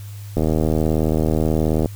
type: click train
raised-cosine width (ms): 2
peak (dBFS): -6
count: 118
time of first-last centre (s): 0.37-1.859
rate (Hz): 78.6
effects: added 102 Hz sine -31 dBFS peak until 1.95 s + white hiss -46 dBFS RMS until 1.95 s